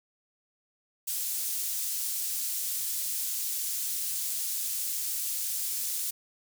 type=high-pass noise; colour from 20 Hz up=pink; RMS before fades=-32 dBFS; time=1.07-6.11 s; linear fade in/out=10 ms; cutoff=7700 Hz; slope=12 dB/octave; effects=none